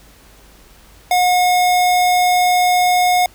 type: tone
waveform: square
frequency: 723 Hz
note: F#5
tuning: 40 cents flat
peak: -12 dBFS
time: 1.11-3.26 s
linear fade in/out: 2 ms
effects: added 50 Hz sine -47 dBFS peak until 3.34 s + pink hiss -47 dBFS RMS until 3.34 s